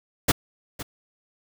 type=noise with echo; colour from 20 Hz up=pink; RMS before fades=-18 dBFS; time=0.28-0.32 s; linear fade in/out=10 ms; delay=510 ms; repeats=1; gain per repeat=-15 dB; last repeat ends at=0.83 s; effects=none